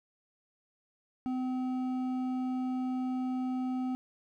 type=tone with hard clipping; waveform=triangle; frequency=255.6 Hz; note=C4; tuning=40 cents flat; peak=-32 dBFS; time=1.26-3.95 s; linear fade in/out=0 ms; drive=11 dB; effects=none